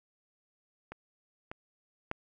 clicks, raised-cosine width 0.5 ms, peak -27 / -25 / -18 dBFS, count 3, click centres 0.92 / 1.515 / 2.114 s, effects none

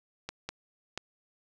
clicks, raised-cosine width 0.2 ms, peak -19 / -18 / -17 dBFS, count 3, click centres 0.29 / 0.49 / 0.976 s, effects none

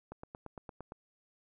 click train, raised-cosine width 1 ms, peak -30 dBFS, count 8, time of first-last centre 0.12-0.921 s, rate 8.74 Hz, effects none

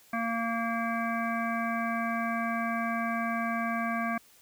harmonic tone, 230 Hz, A#3, 23 cents flat, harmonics 1 / 3 / 5 / 7 / 9 / 10, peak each -32 / -34 / -34 / -36 / -43 / -40 dBFS, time 0.13-4.18 s, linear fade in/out 5 ms, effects white hiss -59 dBFS RMS until 4.41 s

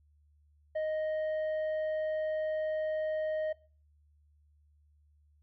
sine tone with tanh clipping, 622.3 Hz, D#5, in tune, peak -31 dBFS, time 0.75-3.53 s, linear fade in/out 10 ms, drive 5 dB, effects noise-tail reverb RT60 0.4 s tail -21 dB re dry + added 74 Hz sine -63 dBFS peak until 5.42 s

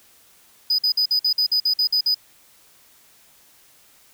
triangle tone bursts, 4978 Hz, D#8, in tune, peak -15 dBFS, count 11, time 0.7-2.145 s, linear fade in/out 5 ms, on 85 ms, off 51 ms, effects white hiss -54 dBFS RMS until 4.13 s

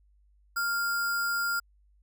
sine tone with sample-and-hold, 1396.9 Hz, F6, in tune, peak -26 dBFS, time 0.56-1.6 s, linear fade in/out 10 ms, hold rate 6300 Hz, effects added 50 Hz sine -60 dBFS peak until 2.02 s

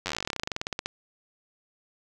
slowing click train, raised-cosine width 0.2 ms, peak -12 dBFS, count 27, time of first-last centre 0.06-0.86 s, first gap 10 ms, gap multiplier 1.08, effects none

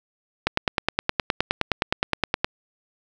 click train, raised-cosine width 0.3 ms, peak -3 dBFS, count 20, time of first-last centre 0.47-2.445 s, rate 9.62 Hz, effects none

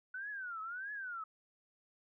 sine tone with vibrato, 1479 Hz, F#6, 1 cent flat, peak -40 dBFS, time 0.14-1.24 s, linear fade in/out 5 ms, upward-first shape triangle, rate 1.6 Hz, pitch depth 260 cents each way, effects none

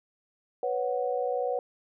sine chord, B suspended second, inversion none, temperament equal, 493.9 / 554.4 / 740 Hz, B4 / C#5 / F#5, 0 / 0 / 0 cents, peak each -29 / -32 / -32 dBFS, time 0.63-1.59 s, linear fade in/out 2 ms, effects none

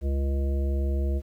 harmonic tone, 69 Hz, C#2, 7 cents flat, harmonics 1 / 3 / 5 / 7 / 9, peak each -23 / -37 / -36 / -41 / -41 dBFS, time 0.01-1.22 s, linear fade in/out 50 ms, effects 10-bit

